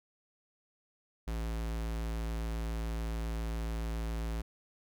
square tone, 55.8 Hz, A1, 25 cents sharp, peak -34 dBFS, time 1.27-4.42 s, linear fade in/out 10 ms, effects none

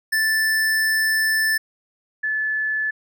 square / sine tone pair in turn, 1760 / 1732.8 Hz, A6 / A6, 0 / -27 cents, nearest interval unison, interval 27 cents, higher first, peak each -18 / -20 dBFS, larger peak first, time 0.12-1.58 / 2.23-2.91 s, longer first, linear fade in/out 10 ms, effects none

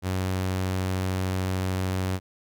sawtooth tone, 93.4 Hz, F#2, 17 cents sharp, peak -21 dBFS, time 0.02-2.2 s, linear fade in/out 50 ms, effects none

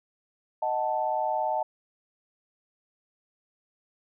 sine chord, D# diminished, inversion none, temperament equal, 622.3 / 740 / 880 Hz, D#5 / F#5 / A5, 0 / 0 / 0 cents, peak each -30 / -30 / -28 dBFS, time 0.62-1.63 s, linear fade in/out 5 ms, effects none

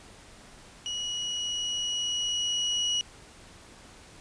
35% pulse tone with level ramp, 2914 Hz, F#7, 27 cents flat, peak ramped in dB -29 to -23 dBFS, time 0.86-3.01 s, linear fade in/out 0 ms, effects pink hiss -51 dBFS RMS until 4.2 s + resampled to 22050 Hz

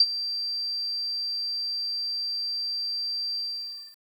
sine tone with ADSR envelope, 4702 Hz, D8, 1 cent sharp, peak -12 dBFS, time 0-3.97 s, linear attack 4 ms, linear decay 47 ms, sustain -15 dB, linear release 610 ms, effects 9-bit

